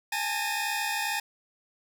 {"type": "tone cluster", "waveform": "sawtooth", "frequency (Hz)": [819, 881, 1830, 2490], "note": ["G#5", "A5", "A#6", "D#7"], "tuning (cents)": [-24, 2, -32, 1], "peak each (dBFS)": -30, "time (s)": [0.12, 1.2], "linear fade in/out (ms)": 5, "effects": []}